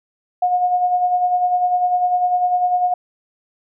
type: tone with tremolo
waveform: sine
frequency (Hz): 721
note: F#5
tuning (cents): -45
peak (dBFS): -12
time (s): 0.42-2.94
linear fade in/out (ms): 5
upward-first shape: sine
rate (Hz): 10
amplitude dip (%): 50
effects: none